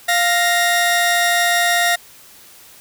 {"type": "tone pair together", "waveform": "sawtooth", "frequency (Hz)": [698.5, 1864.8], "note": ["F5", "A#6"], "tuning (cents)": [0, 0], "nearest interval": "octave + perfect fourth", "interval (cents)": 1700, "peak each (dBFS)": -13, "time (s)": [0.08, 1.96], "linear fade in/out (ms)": 10, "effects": ["white hiss -44 dBFS RMS until 2.8 s"]}